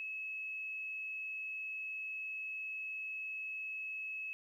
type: tone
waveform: sine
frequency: 2583 Hz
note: E7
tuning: 36 cents flat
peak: -39 dBFS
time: 0-4.33 s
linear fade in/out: 0 ms
effects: 12-bit